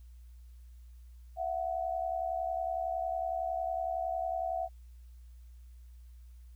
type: tone pair together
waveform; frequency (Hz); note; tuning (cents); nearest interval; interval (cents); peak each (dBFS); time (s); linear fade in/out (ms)
sine; 670.1 / 741; E5 / F#5; +28 / +2; major second; 174; -34 / -34; 1.36-4.69; 50
effects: added 60 Hz sine -49 dBFS peak until 6.55 s + white hiss -73 dBFS RMS until 6.55 s